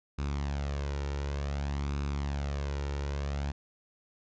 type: tone with flanger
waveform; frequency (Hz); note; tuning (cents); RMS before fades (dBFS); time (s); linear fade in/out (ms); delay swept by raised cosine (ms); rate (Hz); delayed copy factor
sawtooth; 70.9; C#2; +40; -33; 0.18-3.52; 10; 0.78 to 2.18; 0.55; +0.5
effects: resampled to 16000 Hz